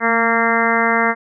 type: harmonic tone with a mistuned harmonic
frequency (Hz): 230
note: A#3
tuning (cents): -23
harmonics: 1 / 2 / 3 / 4 / 5 / 6 / 7 / 8 / 9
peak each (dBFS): -22 / -22 / -22 / -22 / -22 / -22 / -22 / -22 / -22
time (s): 0-1.15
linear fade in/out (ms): 50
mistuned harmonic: 1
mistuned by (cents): -24
effects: none